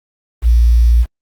sine tone with quantisation, 58.27 Hz, A#1, in tune, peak -6 dBFS, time 0.42-1.06 s, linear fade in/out 50 ms, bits 6, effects Opus 32 kbps

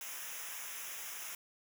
white noise with comb filter, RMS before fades -44 dBFS, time 0.01-1.35 s, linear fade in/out 2 ms, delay 0.23 ms, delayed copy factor -0.85, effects none

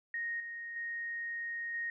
sine tone with level steps, 1864.7 Hz, A#6, in tune, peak -34 / -40 / -36 / -34 dBFS, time 0.14-1.9 s, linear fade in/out 2 ms, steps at 0.4 / 0.76 / 1.74 s, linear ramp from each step 2 ms, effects none

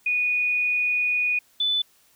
sine tone pair in turn, 2467 / 3495 Hz, D#7 / A7, -15 / -12 cents, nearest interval tritone, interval 603 cents, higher second, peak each -20 dBFS, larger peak neither, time 0.06-1.39 / 1.6-1.82 s, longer first, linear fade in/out 5 ms, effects white hiss -60 dBFS RMS until 2.15 s

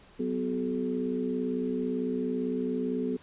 sine tone cluster, 186.5 / 251 / 370.7 / 428.6 Hz, F#3 / B3 / F#4 / A4, +14 / +28 / +3 / -45 cents, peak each -37 / -30 / -37 / -33 dBFS, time 0.19-3.17 s, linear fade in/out 10 ms, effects pink hiss -56 dBFS RMS until 3.22 s + resampled to 8000 Hz

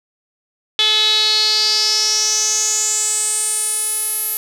sawtooth tone with band-pass filter sweep, 430.4 Hz, A4, 38 cents flat, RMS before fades -17 dBFS, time 0.79-4.37 s, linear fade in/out 0 ms, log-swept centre 3500 to 12000 Hz, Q 7.5, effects none

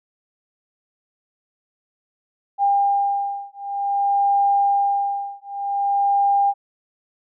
sine beating tone pair, 801 / 801.53 Hz, G5 / G5, +37 / +38 cents, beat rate 0.53 Hz, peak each -20 dBFS, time 2.58-6.54 s, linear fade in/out 50 ms, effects none

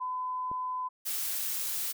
sine tone, 1011 Hz, B5, 40 cents sharp, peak -31 dBFS, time 0-0.89 s, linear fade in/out 20 ms
click, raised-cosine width 2 ms, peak -31 dBFS, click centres 0.515 s
blue noise, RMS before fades -33 dBFS, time 1.05-1.93 s, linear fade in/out 20 ms
effects none

